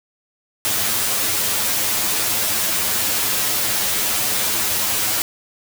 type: noise with comb filter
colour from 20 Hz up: white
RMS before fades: -20 dBFS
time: 0.65-5.22 s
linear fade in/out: 0 ms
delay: 9.4 ms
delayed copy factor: +0.95
effects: none